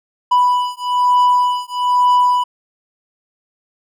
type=beating tone pair; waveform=triangle; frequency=987.8 / 988.9 Hz; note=B5 / B5; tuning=0 / +2 cents; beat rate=1.1 Hz; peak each=-13 dBFS; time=0.31-2.44 s; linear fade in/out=10 ms; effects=none